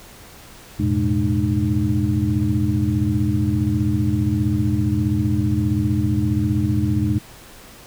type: tone cluster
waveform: sine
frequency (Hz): 87.4 / 108.9 / 124.1 / 210.3 / 304.7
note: F2 / A2 / B2 / G#3 / D#4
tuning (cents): +2 / -17 / +9 / +22 / -36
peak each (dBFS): -23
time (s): 0.79-7.19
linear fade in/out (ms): 10
effects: pink hiss -43 dBFS RMS until 7.86 s